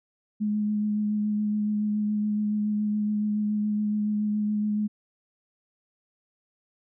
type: tone with vibrato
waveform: sine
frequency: 210.2 Hz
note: G#3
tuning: 21 cents sharp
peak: -23 dBFS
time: 0.4-4.88 s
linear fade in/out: 20 ms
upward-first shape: sine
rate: 7.1 Hz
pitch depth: 14 cents each way
effects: none